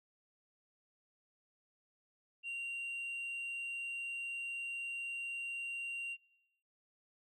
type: tone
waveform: sine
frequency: 2764 Hz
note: F7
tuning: 19 cents flat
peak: -36 dBFS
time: 2.43-6.17 s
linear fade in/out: 50 ms
effects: noise-tail reverb RT60 0.9 s tail -24 dB re dry + tanh soft clip ceiling -38 dBFS